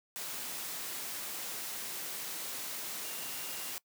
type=tone in noise; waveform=sine; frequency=2799 Hz; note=F7; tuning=3 cents sharp; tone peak=-51 dBFS; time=3.05-3.73 s; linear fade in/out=0 ms; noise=white; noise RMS=-40 dBFS; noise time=0.16-3.78 s; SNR=-14 dB; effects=noise-tail reverb RT60 0.1 s tail -22 dB re dry + high-pass 150 Hz 12 dB/octave

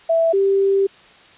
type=tone pair in turn; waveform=sine; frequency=659.3 / 392 Hz; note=E5 / G4; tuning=0 / 0 cents; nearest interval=major sixth; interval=900 cents; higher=first; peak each=-13 dBFS; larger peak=neither; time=0.09-0.33 / 0.33-0.87 s; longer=second; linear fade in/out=10 ms; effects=white hiss -47 dBFS RMS until 1.37 s + resampled to 8000 Hz

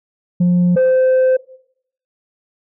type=tone pair in turn; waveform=sine; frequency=177.3 / 517.1 Hz; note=F3 / C5; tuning=+26 / -20 cents; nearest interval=octave + perfect fifth; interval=1854 cents; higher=second; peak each=-7 dBFS; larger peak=neither; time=0.4-0.76 / 0.76-1.37 s; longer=second; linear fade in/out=10 ms; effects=noise-tail reverb RT60 0.7 s tail -21 dB re dry + tanh soft clip ceiling -9 dBFS

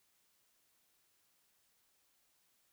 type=silence; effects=white hiss -75 dBFS RMS until 2.72 s

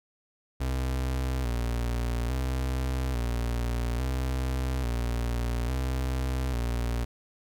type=tone with vibrato; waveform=35% pulse; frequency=61.74 Hz; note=B1; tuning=in tune; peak=-25 dBFS; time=0.6-7.05 s; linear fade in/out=10 ms; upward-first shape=square; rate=0.59 Hz; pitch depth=72 cents each way; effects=none

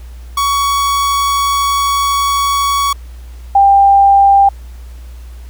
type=tone pair in turn; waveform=45% pulse / sine; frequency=1122 / 793.4 Hz; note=C#6 / G5; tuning=+21 / +21 cents; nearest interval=tritone; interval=600 cents; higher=first; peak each=-11 / -4 dBFS; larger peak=second; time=0.37-2.93 / 3.55-4.49 s; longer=first; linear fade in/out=5 ms; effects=added 60 Hz sine -28 dBFS peak until 5.49 s + pink hiss -46 dBFS RMS until 5.49 s

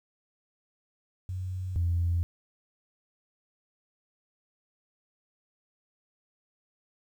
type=tone pair in turn; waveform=sine; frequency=92.5 / 86.03 Hz; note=F#2 / F2; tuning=0 / -26 cents; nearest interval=minor second; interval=126 cents; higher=first; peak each=-31 / -23 dBFS; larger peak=second; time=1.29-1.76 / 1.76-2.23 s; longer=neither; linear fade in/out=0 ms; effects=tanh soft clip ceiling -19 dBFS + 10-bit

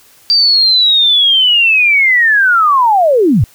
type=linear sweep; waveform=sine; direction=down; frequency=4699 to 83.8 Hz; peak=-6 dBFS; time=0.3-3.44 s; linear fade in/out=0 ms; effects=white hiss -45 dBFS RMS until 3.54 s

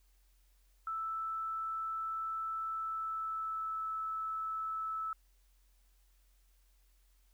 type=tone with pitch glide; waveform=sine; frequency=1319 to 1308.4 Hz; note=E6 to E6; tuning=+1 to -13 cents; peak=-35 dBFS; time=0.87-5.13 s; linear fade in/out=2 ms; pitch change=-14 cents; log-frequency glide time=2.66-3.89 s; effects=added 45 Hz sine -65 dBFS peak until 7.33 s + white hiss -75 dBFS RMS until 7.33 s

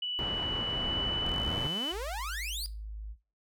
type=tone with pitch glide; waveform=sine; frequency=2960 to 3000 Hz; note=F#7 to F#7; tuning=0 to +23 cents; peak=-31 dBFS; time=0.02-1.92 s; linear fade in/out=5 ms; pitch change=+23 cents; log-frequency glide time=0.61-1.57 s
type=low-pass noise; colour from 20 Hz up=pink; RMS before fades=-37 dBFS; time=0.19-1.67 s; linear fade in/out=0 ms; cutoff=1700 Hz; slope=12 dB/octave
type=exponential sweep; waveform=sawtooth; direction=up; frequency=32.7 to 4978 Hz; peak=-32 dBFS; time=1.25-2.66 s; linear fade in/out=0 ms
type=tone; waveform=sine; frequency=52.9 Hz; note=G#1; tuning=33 cents sharp; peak=-37 dBFS; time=1.91-3.16 s; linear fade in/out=50 ms
effects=noise-tail reverb RT60 0.3 s tail -18 dB re dry

